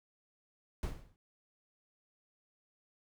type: noise with exponential decay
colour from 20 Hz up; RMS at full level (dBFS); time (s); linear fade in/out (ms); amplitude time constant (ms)
brown; -32; 0.83-1.16; 1; 71
effects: none